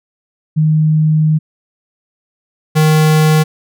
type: tone pair in turn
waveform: sine / square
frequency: 155.4 / 155.4 Hz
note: D#3 / D#3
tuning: -2 / -2 cents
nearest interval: unison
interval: 0 cents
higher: neither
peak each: -8 dBFS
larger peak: neither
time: 0.56-1.39 / 2.75-3.44 s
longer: first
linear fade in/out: 20 ms
effects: none